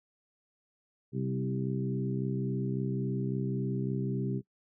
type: harmonic tone with a mistuned harmonic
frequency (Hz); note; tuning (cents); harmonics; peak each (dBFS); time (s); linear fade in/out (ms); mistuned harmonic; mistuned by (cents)
65.41; C2; 0; 2 / 3 / 4 / 5 / 6; -32 / -35 / -39 / -41 / -39; 1.12-4.42; 50; 3; -16
effects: noise-tail reverb RT60 0.1 s tail -20 dB re dry